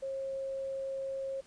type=tone; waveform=sine; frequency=539 Hz; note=C#5; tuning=49 cents flat; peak=-34 dBFS; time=0.02-1.41 s; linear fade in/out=10 ms; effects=pink hiss -61 dBFS RMS until 1.46 s + resampled to 22050 Hz